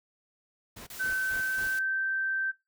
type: noise bursts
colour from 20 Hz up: pink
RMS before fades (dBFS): -45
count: 4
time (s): 0.76-1.68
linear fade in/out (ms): 10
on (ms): 110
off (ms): 160
type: noise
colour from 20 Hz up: white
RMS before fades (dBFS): -43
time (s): 0.9-1.79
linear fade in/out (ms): 2
type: tone with pitch glide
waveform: sine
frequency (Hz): 1530 to 1558.5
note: G6 to G6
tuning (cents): -42 to -11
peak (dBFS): -27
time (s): 0.99-2.52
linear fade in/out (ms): 20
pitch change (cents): +31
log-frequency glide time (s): 1.09-2.04
effects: noise-tail reverb RT60 0.2 s tail -18 dB re dry